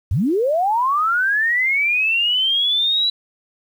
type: linear sweep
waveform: sine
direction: up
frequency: 69.3 to 3958 Hz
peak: -15 dBFS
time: 0.11-3.1 s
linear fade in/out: 5 ms
effects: 8-bit